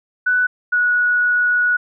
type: tone pair in turn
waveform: sine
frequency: 1489 / 1463.4 Hz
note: F#6 / F#6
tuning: +11 / -20 cents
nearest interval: unison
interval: 31 cents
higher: first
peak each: -13 dBFS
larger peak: neither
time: 0.26-0.47 / 0.72-1.77 s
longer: second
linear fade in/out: 10 ms
effects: none